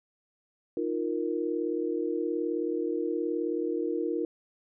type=chord; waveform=sine; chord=Eb suspended second; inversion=none; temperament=just; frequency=311.1 / 350 / 466.7 Hz; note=Eb4 / F4 / Bb4; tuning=0 / +4 / +2 cents; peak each=-32 / -31 / -32 dBFS; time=0.77-4.25 s; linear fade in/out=2 ms; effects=none